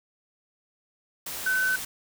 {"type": "tone in noise", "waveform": "sine", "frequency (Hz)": 1518, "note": "F#6", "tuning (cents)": 44, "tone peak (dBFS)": -22, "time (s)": [1.46, 1.76], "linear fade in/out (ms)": 5, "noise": "white", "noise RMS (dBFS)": -35, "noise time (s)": [1.26, 1.85], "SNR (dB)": 10, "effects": []}